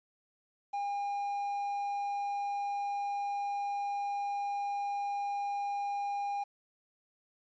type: tone with quantisation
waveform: triangle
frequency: 808 Hz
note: G#5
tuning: 48 cents flat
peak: -30 dBFS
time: 0.73-6.44 s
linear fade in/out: 10 ms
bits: 10
effects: resampled to 16000 Hz